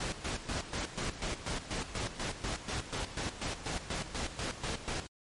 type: noise with tremolo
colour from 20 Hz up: pink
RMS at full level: -35 dBFS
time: 0-5.07 s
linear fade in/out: 5 ms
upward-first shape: square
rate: 4.1 Hz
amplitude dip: 70%
effects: low-pass 8000 Hz 12 dB/octave + MP3 48 kbps